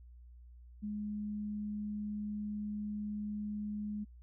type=tone; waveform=sine; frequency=209 Hz; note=G#3; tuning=11 cents sharp; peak=-36 dBFS; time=0.82-4.05 s; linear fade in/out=20 ms; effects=added 60 Hz sine -52 dBFS peak until 4.22 s